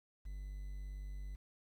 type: tone with quantisation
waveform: triangle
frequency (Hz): 48.94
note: G1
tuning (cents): -2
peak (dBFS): -40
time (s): 0.25-1.36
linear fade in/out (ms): 10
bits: 11
effects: none